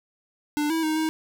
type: tone with pitch steps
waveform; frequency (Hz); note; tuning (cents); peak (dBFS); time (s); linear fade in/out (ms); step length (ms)
square; 296.5 / 324.7 / 312.2 / 316.2; D4 / E4 / D#4 / D#4; +17 / -26 / +6 / +28; -23; 0.57-1.09; 0; 130
effects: none